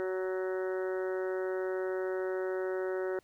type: harmonic tone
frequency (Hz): 186.7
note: F#3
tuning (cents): +16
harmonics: 2 / 3 / 4 / 5 / 6 / 7 / 8 / 9 / 10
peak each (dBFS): -32 / -38 / -48 / -49 / -54 / -49 / -46 / -54 / -49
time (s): 0-3.19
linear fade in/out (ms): 0
effects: pink hiss -69 dBFS RMS until 3.23 s